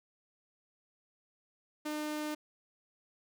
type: tone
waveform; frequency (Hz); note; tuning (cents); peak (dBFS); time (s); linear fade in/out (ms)
sawtooth; 302.5; D#4; -49; -31; 1.85-2.35; 10
effects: none